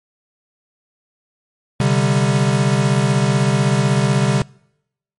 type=chord; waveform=square; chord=C suspended second; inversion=none; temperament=equal; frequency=130.81 / 146.83 / 196 Hz; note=C3 / D3 / G3; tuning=0 / 0 / 0 cents; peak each=-17 / -19 / -20 dBFS; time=1.8-4.42 s; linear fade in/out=2 ms; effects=noise-tail reverb RT60 0.8 s tail -26 dB re dry + MP3 48 kbps